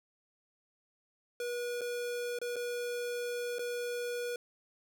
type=tone with dropouts; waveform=square; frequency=483.5 Hz; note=B4; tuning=37 cents flat; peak=-35 dBFS; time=1.4-4.36 s; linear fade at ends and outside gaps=2 ms; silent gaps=1.81-1.815 / 2.388-2.415 / 2.559-2.564 / 3.585-3.592 s; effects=none